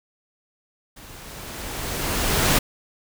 pink noise with level ramp, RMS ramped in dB -44 to -17 dBFS, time 0.96-2.59 s, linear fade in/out 10 ms, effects none

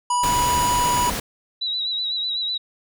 harmonic tone, 978 Hz, B5, 17 cents flat, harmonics 1 / 3 / 5 / 7 / 9 / 10, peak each -18 / -33 / -36 / -30 / -40 / -35 dBFS, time 0.1-1.1 s, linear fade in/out 5 ms
pink noise, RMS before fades -26 dBFS, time 0.23-1.2 s, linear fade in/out 5 ms
sine tone with vibrato, 3900 Hz, B7, 23 cents flat, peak -22 dBFS, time 1.61-2.58 s, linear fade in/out 10 ms, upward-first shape sine, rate 8 Hz, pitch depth 46 cents each way
effects none

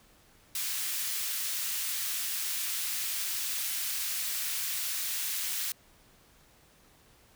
white high-pass noise, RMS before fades -33 dBFS, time 0.55-5.72 s, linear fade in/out 2 ms, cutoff 1800 Hz, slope 12 dB/octave, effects pink hiss -61 dBFS RMS until 7.35 s

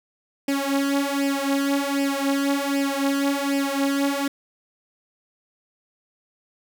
sawtooth tone with flanger, 278.2 Hz, C#4, 6 cents sharp, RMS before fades -23 dBFS, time 0.48-4.28 s, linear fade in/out 5 ms, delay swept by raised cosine 0.38 to 4.28 ms, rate 1.3 Hz, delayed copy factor +0.8, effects none

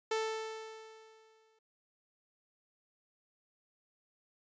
sawtooth tone with exponential decay, 441.2 Hz, A4, 5 cents sharp, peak -26 dBFS, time 0.11-1.59 s, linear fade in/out 5 ms, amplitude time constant 320 ms, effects resampled to 16000 Hz

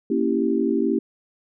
sine chord, A# diminished seventh, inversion none, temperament equal, 233.1 / 277.2 / 329.6 / 392 Hz, A#3 / C#4 / E4 / G4, 0 / 0 / 0 / 0 cents, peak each -24 dBFS, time 0.1-0.99 s, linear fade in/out 5 ms, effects none

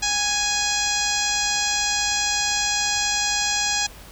harmonic tone with a mistuned harmonic, 830.6 Hz, G#5, in tune, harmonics 1 / 2 / 3 / 4 / 5 / 6 / 7 / 8 / 9, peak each -29 / -29 / -29 / -29 / -29 / -29 / -29 / -29 / -29 dBFS, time 0.02-3.87 s, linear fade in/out 10 ms, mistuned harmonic 1, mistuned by -23 cents, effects added 50 Hz sine -44 dBFS peak until 4.11 s + pink hiss -44 dBFS RMS until 4.11 s

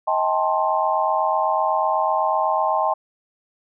sine chord, A half-diminished seventh, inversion second, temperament just, 633.6 / 792 / 880 / 1056 Hz, Eb5 / G5 / A5 / C6, +31 / +18 / 0 / +16 cents, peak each -23 dBFS, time 0.07-2.94 s, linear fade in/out 10 ms, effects none

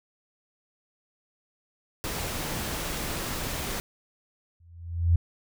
pink noise, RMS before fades -32 dBFS, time 2.04-3.8 s, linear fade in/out 0 ms
sine tone with exponential growth, 85 Hz, F2, 46 cents flat, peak -15 dBFS, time 4.6-5.16 s, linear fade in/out 5 ms, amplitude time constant 120 ms
effects none

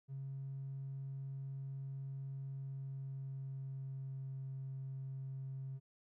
triangle tone with pitch glide, 136 to 134.05 Hz, C#3 to C3, -33 to +42 cents, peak -38 dBFS, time 0.08-5.8 s, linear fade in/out 50 ms, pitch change -25 cents, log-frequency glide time 2.49-4.41 s, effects tanh soft clip ceiling -39 dBFS

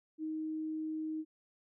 sine tone, 313.5 Hz, D#4, 13 cents sharp, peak -35 dBFS, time 0.18-1.25 s, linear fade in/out 50 ms, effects none

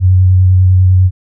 sine tone with vibrato, 92.5 Hz, F#2, in tune, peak -4 dBFS, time 0-1.11 s, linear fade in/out 50 ms, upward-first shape square, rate 10 Hz, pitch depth 14 cents each way, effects none

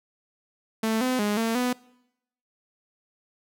sawtooth tone with pitch steps, 221.7 / 254.9 / 207.4 / 226.8 / 248.4 Hz, A3 / C4 / G#3 / A#3 / B3, +13 / -45 / -2 / -47 / +10 cents, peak -19 dBFS, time 0.83-1.73 s, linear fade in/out 5 ms, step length 180 ms, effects noise-tail reverb RT60 0.8 s tail -22 dB re dry

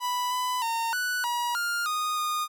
45% pulse tone with pitch steps, 988 / 999 / 916 / 1482 / 961 / 1406 / 1236 / 1226 Hz, B5 / B5 / A#5 / F#6 / B5 / F6 / D#6 / D#6, 0 / +20 / -31 / +2 / -48 / +11 / -12 / -26 cents, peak -26 dBFS, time 0-2.48 s, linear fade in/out 50 ms, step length 310 ms, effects none

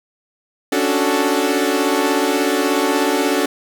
sawtooth chord, D major seventh, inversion third, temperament equal, 277.2 / 293.7 / 370 / 440 Hz, C#4 / D4 / F#4 / A4, 0 / 0 / 0 / 0 cents, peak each -17 dBFS, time 0.72-3.46 s, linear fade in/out 5 ms, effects none

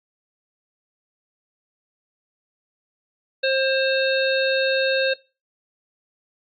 harmonic tone, 532 Hz, C5, 29 cents sharp, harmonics 1 / 3 / 5 / 7 / 8, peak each -20 / -25 / -27 / -28 / -29 dBFS, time 3.43-5.14 s, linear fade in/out 10 ms, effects noise-tail reverb RT60 0.3 s tail -22 dB re dry + AAC 64 kbps

